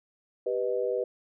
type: chord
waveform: sine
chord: G augmented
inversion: none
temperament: equal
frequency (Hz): 392 / 493.9 / 622.3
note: G4 / B4 / D#5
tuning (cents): 0 / 0 / 0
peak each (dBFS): -31 / -28 / -34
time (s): 0.46-1.04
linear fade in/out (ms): 5
effects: none